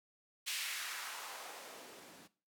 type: noise with band-pass filter sweep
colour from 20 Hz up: blue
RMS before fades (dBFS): -45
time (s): 0.46-2.28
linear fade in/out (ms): 20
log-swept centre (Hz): 2800 to 200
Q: 1.3
effects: noise-tail reverb RT60 0.4 s tail -19 dB re dry